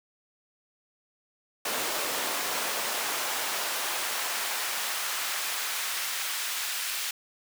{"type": "noise with high-pass filter sweep", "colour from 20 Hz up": "pink", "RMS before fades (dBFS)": -31, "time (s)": [1.65, 7.11], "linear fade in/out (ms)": 5, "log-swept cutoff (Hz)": [440, 1900], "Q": 0.75, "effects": []}